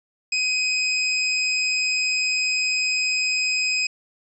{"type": "tone", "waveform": "25% pulse", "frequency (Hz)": 2517, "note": "D#7", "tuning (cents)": 19, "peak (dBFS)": -16, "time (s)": [0.32, 3.87], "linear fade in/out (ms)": 5, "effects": ["resampled to 24000 Hz"]}